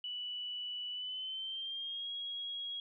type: tone with pitch glide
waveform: sine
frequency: 2960 to 3303 Hz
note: F#7 to G#7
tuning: 0 to -10 cents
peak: -38 dBFS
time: 0.04-2.8 s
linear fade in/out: 2 ms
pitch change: +190 cents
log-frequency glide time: 0.91-2.11 s
effects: none